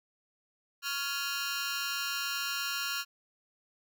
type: tone with amplitude modulation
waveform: 15% pulse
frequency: 1396.9 Hz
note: F6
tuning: in tune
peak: -21 dBFS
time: 0.82-3.05 s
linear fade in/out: 50 ms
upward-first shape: sine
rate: 288 Hz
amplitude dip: 100%
effects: none